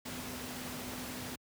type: tone in noise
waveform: sine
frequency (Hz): 250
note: B3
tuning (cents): +21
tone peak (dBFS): -45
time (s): 0.05-1.36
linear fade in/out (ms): 10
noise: pink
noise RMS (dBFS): -42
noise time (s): 0.05-1.36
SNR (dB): -6
effects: high-pass 80 Hz 12 dB/octave